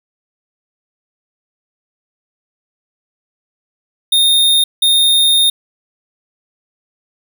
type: tone bursts at uneven times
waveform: square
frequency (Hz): 3671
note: A#7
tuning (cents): -27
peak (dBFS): -9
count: 2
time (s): 4.12-4.64 / 4.82-5.5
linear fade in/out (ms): 5
effects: none